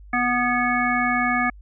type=harmonic tone with a mistuned harmonic; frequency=245.4 Hz; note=B3; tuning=11 cents flat; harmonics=1 / 3 / 5 / 7 / 9; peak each=-25 / -25 / -25 / -25 / -25 dBFS; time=0.13-1.5 s; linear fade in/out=5 ms; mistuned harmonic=7; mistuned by=-16 cents; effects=added 50 Hz sine -41 dBFS peak until 1.61 s